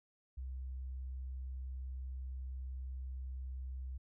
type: tone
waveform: sine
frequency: 64.7 Hz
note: C2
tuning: 19 cents flat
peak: -40 dBFS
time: 0.37-3.98 s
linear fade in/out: 10 ms
effects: none